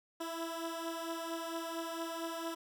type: beating tone pair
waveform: 15% pulse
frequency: 329.6 / 334 Hz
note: E4 / E4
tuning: 0 / +23 cents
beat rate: 4.4 Hz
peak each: -33 / -37 dBFS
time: 0.2-2.55 s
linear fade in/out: 10 ms
effects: none